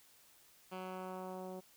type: tone with low-pass filter sweep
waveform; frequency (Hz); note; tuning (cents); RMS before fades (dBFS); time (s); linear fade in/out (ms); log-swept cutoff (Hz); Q
10% pulse; 185.7; F#3; +7; -45; 0.71-1.61; 20; 3000 to 540; 0.97
effects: white hiss -65 dBFS RMS until 1.76 s